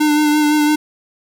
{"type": "tone with vibrato", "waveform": "square", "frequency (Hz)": 300.1, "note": "D4", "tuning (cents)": 38, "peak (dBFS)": -12, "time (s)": [0, 0.76], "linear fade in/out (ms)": 10, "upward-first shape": "sine", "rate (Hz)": 5.9, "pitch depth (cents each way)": 22, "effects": []}